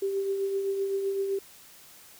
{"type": "tone with tremolo", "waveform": "sine", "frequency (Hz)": 392, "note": "G4", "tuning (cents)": 0, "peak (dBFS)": -24, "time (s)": [0.02, 1.39], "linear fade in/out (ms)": 5, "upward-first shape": "triangle", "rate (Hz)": 7.8, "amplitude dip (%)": 45, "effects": ["white hiss -52 dBFS RMS until 2.19 s"]}